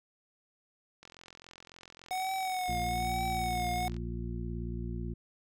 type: click train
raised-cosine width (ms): 0.2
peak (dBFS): -33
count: 129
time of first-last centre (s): 1.03-3.966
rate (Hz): 43.6
type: tone with vibrato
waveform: square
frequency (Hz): 740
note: F#5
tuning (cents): 0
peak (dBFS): -32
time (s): 2.11-3.88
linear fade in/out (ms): 0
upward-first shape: triangle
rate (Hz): 1.1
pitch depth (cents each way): 62
type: harmonic tone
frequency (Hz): 58.27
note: A#1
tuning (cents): 0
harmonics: 1 / 2 / 3 / 4 / 6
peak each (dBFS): -37 / -40 / -42 / -43 / -45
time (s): 2.68-5.14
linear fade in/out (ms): 10
effects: none